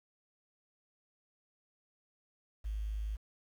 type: tone with quantisation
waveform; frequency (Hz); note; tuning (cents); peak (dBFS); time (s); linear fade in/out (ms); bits
sine; 52.7; G#1; +26; -34; 2.64-3.17; 20; 10
effects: none